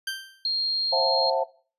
20% pulse tone with exponential decay, 1568 Hz, G6, in tune, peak -21 dBFS, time 0.07-0.47 s, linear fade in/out 5 ms, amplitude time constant 86 ms
sine tone, 4226 Hz, C8, 16 cents sharp, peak -22 dBFS, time 0.45-1.3 s, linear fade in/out 2 ms
sine chord, F# half-diminished seventh, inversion second, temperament just, 532.8 / 666 / 740 / 888 Hz, C5 / E5 / F#5 / A5, +31 / +18 / 0 / +16 cents, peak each -25 / -27 / -29 / -28 dBFS, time 0.92-1.44 s, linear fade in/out 10 ms
effects noise-tail reverb RT60 0.4 s tail -19 dB re dry + resampled to 32000 Hz

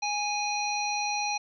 harmonic tone, 827 Hz, G#5, 8 cents flat, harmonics 1 / 3 / 5 / 7, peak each -30 / -32 / -35 / -36 dBFS, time 0.02-1.38 s, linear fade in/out 10 ms, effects none

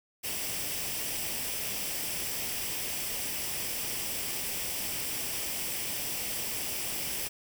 white noise with comb filter, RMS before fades -34 dBFS, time 0.23-7.29 s, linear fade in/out 20 ms, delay 0.37 ms, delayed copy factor +0.5, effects none

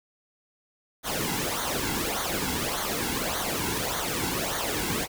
pink noise with flanger, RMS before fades -29 dBFS, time 1.03-5.08 s, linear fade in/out 50 ms, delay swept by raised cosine 0.38 to 1.68 ms, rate 1.7 Hz, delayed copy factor -0.7, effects none

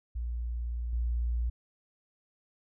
sine tone with level steps, 59 Hz, A#1, 22 cents sharp, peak -31 / -27 dBFS, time 0.15-1.5 s, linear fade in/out 10 ms, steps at 0.93 s, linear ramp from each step 2 ms, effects none

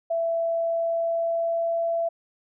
sine tone with pitch glide, 666 to 670.6 Hz, E5 to E5, +18 to +30 cents, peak -22 dBFS, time 0.1-2.09 s, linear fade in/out 10 ms, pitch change +12 cents, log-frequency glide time 0.32-1.87 s, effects none

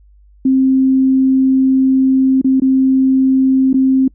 sine tone with dropouts, 264 Hz, C4, 16 cents sharp, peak -8 dBFS, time 0.45-4.08 s, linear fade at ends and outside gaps 5 ms, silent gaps 2.415-2.444 / 2.6-2.619 / 3.731-3.741 s, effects noise-tail reverb RT60 0.1 s tail -26 dB re dry + added 50 Hz sine -43 dBFS peak until 4.14 s

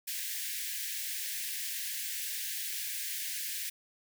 white high-pass noise, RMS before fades -37 dBFS, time 0.07-3.7 s, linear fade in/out 10 ms, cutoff 1600 Hz, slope 96 dB/octave, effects none

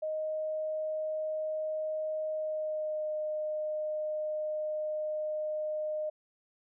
sine tone with pitch glide, 622.3 to 613.4 Hz, D#5 to D#5, 0 to -25 cents, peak -31 dBFS, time 0.02-6.1 s, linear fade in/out 10 ms, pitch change -25 cents, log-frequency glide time 2.31-3.12 s, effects none

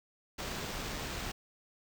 pink noise with sample-and-hold, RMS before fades -39 dBFS, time 0.38-1.32 s, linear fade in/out 10 ms, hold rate 11025 Hz, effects none

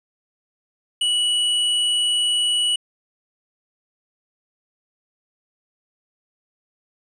square tone, 2940 Hz, F#7, 12 cents flat, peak -18 dBFS, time 1.01-2.76 s, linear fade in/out 5 ms, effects resampled to 22050 Hz

